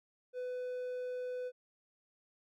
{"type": "tone", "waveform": "triangle", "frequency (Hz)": 500, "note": "B4", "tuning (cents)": 21, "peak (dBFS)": -35, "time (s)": [0.33, 1.52], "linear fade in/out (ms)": 50, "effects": []}